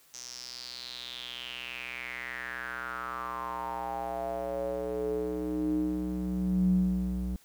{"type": "tone with band-pass filter sweep", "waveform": "square", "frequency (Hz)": 61.74, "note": "B1", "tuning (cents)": 0, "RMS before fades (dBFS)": -33, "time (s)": [0.14, 7.36], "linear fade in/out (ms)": 0, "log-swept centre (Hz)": [6100, 130], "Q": 6.1, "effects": ["white hiss -61 dBFS RMS until 7.44 s"]}